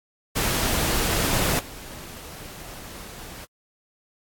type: noise with level steps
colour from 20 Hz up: pink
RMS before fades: -23 / -40 dBFS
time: 0.35-3.46 s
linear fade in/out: 20 ms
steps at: 1.59 s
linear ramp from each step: 5 ms
effects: AAC 64 kbps